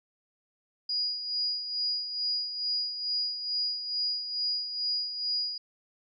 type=tone with tremolo; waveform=sine; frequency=4891 Hz; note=D#8; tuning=31 cents flat; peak=-26 dBFS; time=0.89-5.58 s; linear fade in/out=5 ms; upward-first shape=sine; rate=2.3 Hz; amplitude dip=60%; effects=none